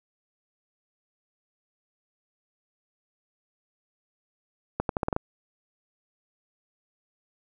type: accelerating click train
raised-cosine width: 1 ms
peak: -11 dBFS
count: 7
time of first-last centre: 4.8-5.164 s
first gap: 92 ms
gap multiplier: 0.83
effects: none